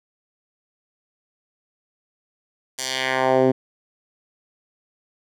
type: tone with band-pass filter sweep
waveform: 10% pulse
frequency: 130.81 Hz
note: C3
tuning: in tune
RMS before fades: -20 dBFS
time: 2.78-3.52 s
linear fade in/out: 10 ms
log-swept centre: 7500 to 290 Hz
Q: 1.3
effects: none